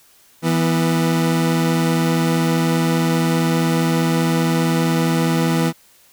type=tone pair together; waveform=30% pulse; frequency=164.81 / 244.8 Hz; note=E3 / B3; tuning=0 / -15 cents; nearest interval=perfect fifth; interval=685 cents; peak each=-14 / -18 dBFS; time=0.42-5.73 s; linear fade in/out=50 ms; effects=white hiss -52 dBFS RMS until 6.12 s